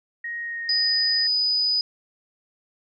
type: tone with pitch glide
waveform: sine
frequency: 1877 to 1834.1 Hz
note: A#6 to A#6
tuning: +11 to -29 cents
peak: -28 dBFS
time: 0.24-1.27 s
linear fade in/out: 5 ms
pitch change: -40 cents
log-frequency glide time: 0.38-0.97 s
type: tone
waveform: sine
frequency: 4978 Hz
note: D#8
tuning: in tune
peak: -19 dBFS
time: 0.69-1.81 s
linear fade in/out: 2 ms
effects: none